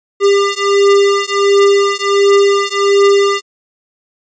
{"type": "beating tone pair", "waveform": "square", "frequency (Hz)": [399.2, 400.6], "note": ["G4", "G4"], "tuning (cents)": [32, 38], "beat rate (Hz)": 1.4, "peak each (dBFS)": -12, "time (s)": [0.2, 3.42], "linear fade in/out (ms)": 50, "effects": ["resampled to 16000 Hz"]}